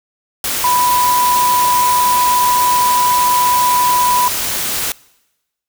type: tone in noise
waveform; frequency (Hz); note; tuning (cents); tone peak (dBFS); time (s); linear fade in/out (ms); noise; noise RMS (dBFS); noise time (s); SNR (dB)
sine; 987.8; B5; 0; -11; 0.64-4.28; 2; white; -19; 0.44-4.92; +5
effects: noise-tail reverb RT60 1.0 s tail -23 dB re dry